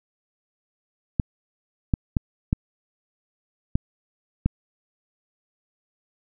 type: clicks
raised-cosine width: 5 ms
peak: -7 dBFS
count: 6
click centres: 1.198 / 1.938 / 2.168 / 2.529 / 3.755 / 4.46 s
effects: none